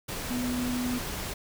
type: tone in noise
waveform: sine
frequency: 247.6 Hz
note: B3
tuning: 5 cents sharp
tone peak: -28 dBFS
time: 0.3-0.99 s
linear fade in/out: 10 ms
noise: pink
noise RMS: -35 dBFS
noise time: 0.08-1.34 s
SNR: +4 dB
effects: none